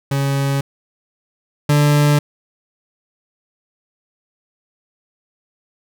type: tone pair in turn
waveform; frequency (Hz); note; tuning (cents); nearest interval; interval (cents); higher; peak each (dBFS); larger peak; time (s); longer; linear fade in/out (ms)
40% pulse; 138.59 / 146.83; C#3 / D3; 0 / 0; minor second; 100; second; -15 / -10; second; 0.11-0.61 / 1.69-2.19; neither; 5
effects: none